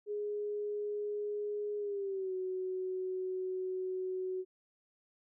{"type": "tone with pitch glide", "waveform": "sine", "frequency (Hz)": [415.3, 372.1], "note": ["G#4", "F#4"], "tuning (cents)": [0, 10], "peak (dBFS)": -34, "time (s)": [0.06, 4.45], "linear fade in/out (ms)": 50, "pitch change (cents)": -190, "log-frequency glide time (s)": [1.78, 2.34], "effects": []}